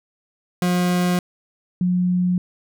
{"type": "tone pair in turn", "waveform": ["40% pulse", "sine"], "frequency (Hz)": [178.5, 179.95], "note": ["F3", "F#3"], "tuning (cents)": [38, -48], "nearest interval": "unison", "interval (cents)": 14, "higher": "second", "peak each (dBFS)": -16, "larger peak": "neither", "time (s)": [[0.62, 1.19], [1.81, 2.38]], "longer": "neither", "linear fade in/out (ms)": 2, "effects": []}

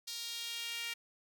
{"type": "tone with high-pass filter sweep", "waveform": "sawtooth", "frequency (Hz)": 466.2, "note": "A#4", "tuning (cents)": 0, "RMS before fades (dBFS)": -41, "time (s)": [0.07, 0.94], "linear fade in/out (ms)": 10, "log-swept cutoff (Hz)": [4300, 2400], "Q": 2.3, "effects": []}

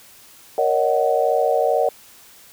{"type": "chord", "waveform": "sine", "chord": "D# minor seventh", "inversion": "second", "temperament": "just", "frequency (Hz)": [466.7, 560, 622.3, 746.7], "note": ["A#4", "C#5", "D#5", "F#5"], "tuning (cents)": [2, 18, 0, 16], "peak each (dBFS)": -21, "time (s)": [0.58, 1.89], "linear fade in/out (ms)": 2, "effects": ["white hiss -47 dBFS RMS until 2.52 s"]}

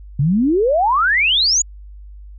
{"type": "exponential sweep", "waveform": "sine", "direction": "up", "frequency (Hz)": [130.81, 7040], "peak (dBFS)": -12, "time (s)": [0.19, 1.62], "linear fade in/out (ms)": 5, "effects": ["added 50 Hz sine -34 dBFS peak until 2.38 s"]}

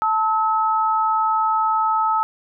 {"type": "tone pair together", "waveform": "sine", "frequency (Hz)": [880, 1289.1], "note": ["A5", "E6"], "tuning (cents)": [0, -39], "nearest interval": "perfect fifth", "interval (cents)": 661, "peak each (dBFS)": -19, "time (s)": [0.02, 2.23], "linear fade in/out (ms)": 0, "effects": []}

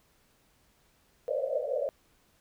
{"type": "band-pass noise", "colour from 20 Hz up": "pink", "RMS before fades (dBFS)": -31, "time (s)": [1.28, 1.89], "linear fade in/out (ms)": 0, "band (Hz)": [490, 630], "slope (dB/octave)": 96, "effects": ["pink hiss -67 dBFS RMS until 2.4 s"]}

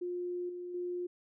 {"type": "tone with level steps", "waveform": "sine", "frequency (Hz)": 355.2, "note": "F4", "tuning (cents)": 29, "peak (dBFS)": [-34, -39, -34], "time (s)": [0.01, 1.07], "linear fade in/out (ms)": 10, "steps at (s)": [0.49, 0.74], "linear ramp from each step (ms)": 5, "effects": []}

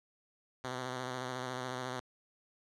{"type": "tone with vibrato", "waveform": "5% pulse", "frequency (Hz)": 127.2, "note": "C3", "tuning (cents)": -48, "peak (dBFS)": -26, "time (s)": [0.64, 2], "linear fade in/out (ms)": 2, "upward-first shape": "square", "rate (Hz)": 14, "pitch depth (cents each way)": 29, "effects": ["low-pass 7000 Hz 12 dB/octave"]}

